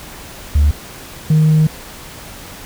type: tone pair in turn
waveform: sine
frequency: 73.42 / 155.57 Hz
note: D2 / D#3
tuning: 0 / 0 cents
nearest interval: octave + minor second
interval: 1300 cents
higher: second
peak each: -6 dBFS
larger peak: neither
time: 0.55-0.71 / 1.3-1.67 s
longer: second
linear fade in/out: 5 ms
effects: tanh soft clip ceiling -6 dBFS + pink hiss -34 dBFS RMS until 2.65 s